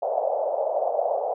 white band-pass noise, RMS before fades -25 dBFS, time 0.02-1.34 s, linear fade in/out 10 ms, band 540 to 710 Hz, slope 48 dB/octave, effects none

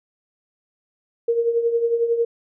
sine tone with tremolo, 466.2 Hz, A#4, in tune, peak -14 dBFS, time 1.28-2.25 s, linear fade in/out 5 ms, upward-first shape triangle, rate 11 Hz, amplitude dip 70%, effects none

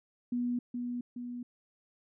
sine tone with echo, 243.6 Hz, B3, 24 cents flat, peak -29 dBFS, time 0.32-0.59 s, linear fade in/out 5 ms, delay 420 ms, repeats 2, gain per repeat -4 dB, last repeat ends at 1.43 s, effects none

